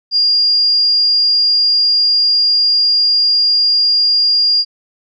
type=tone; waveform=sine; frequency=4818 Hz; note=D8; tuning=43 cents sharp; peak=-9 dBFS; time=0.11-4.65 s; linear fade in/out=50 ms; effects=none